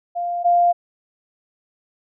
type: tone pair in turn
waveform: sine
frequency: 698.5 / 698.5 Hz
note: F5 / F5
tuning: 0 / 0 cents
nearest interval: unison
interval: 0 cents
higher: neither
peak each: -21 / -12 dBFS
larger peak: second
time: 0.15-0.44 / 0.44-0.73 s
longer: neither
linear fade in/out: 20 ms
effects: none